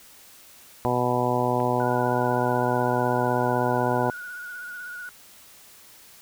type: harmonic tone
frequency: 123.47 Hz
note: B2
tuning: in tune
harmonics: 1 / 2 / 3 / 4 / 5 / 6 / 7 / 8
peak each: -29 / -29 / -29 / -29 / -29 / -29 / -29 / -29 dBFS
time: 0.85-4.1 s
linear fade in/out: 0 ms
type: clicks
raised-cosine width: 0.5 ms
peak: -28 dBFS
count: 2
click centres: 1.6 / 1.603 s
type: tone with vibrato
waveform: sine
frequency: 1457 Hz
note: F#6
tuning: 27 cents flat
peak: -34 dBFS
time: 1.8-5.09 s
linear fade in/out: 0 ms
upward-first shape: sine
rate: 16 Hz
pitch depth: 36 cents each way
effects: white hiss -50 dBFS RMS until 6.21 s